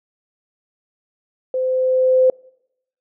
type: tone with level ramp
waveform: sine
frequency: 515 Hz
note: C5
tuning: 28 cents flat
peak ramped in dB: -18 to -9 dBFS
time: 1.54-2.3 s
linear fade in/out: 2 ms
effects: noise-tail reverb RT60 0.8 s tail -26 dB re dry